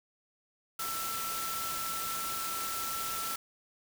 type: tone in noise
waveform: sine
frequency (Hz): 1335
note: E6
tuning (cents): +22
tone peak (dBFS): -37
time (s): 0.79-3.36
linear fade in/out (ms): 5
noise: white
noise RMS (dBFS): -37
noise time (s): 0.79-3.36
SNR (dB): -3
effects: none